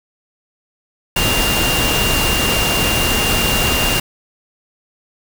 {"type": "tone in noise", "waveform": "sine", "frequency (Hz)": 2794, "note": "F7", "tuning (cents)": 0, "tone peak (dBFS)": -19, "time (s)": [1.16, 4], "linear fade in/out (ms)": 5, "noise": "pink", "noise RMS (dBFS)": -17, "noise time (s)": [1.16, 4], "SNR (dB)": -5, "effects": []}